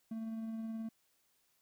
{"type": "tone with tremolo", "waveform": "triangle", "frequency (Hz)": 223.6, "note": "A3", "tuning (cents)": 28, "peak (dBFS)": -35, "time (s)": [0.11, 0.89], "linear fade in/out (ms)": 5, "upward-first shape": "triangle", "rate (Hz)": 19, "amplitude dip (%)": 30, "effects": ["white hiss -75 dBFS RMS until 1.61 s"]}